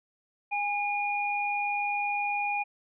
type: tone pair together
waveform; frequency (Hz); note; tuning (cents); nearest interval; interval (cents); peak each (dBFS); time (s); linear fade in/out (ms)
sine; 820 / 2433; G#5 / D#7; -22 / -39; octave + perfect fifth; 1883; -29 / -30; 0.51-2.64; 20
effects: none